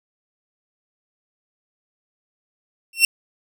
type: tone with exponential growth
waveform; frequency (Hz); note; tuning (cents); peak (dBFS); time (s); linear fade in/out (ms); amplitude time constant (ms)
sawtooth; 2715; F7; -50; -4; 2.93-3.05; 2; 25
effects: none